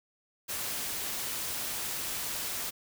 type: noise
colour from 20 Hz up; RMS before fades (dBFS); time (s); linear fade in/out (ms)
white; -35; 0.48-2.71; 20
effects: none